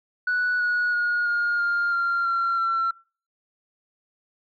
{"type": "tone with pitch steps", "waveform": "sine", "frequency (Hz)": [1477, 1458.3, 1439.9, 1421.8, 1403.8, 1386.1, 1368.6, 1351.3], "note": ["F#6", "F#6", "F#6", "F6", "F6", "F6", "F6", "E6"], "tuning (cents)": [-3, -26, -48, 31, 9, -13, -35, 43], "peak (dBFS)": -19, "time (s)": [0.27, 2.91], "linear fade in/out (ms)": 5, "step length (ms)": 330, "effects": ["noise-tail reverb RT60 0.4 s tail -25 dB re dry", "tanh soft clip ceiling -18 dBFS"]}